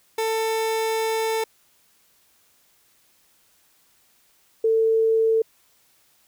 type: tone pair in turn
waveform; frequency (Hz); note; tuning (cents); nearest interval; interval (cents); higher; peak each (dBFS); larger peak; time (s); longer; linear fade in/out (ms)
30% pulse / sine; 445.1 / 447; A4 / A4; +20 / +27; unison; 7; second; -19 / -16; second; 0.18-1.44 / 4.64-5.42; first; 5
effects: white hiss -61 dBFS RMS until 6.27 s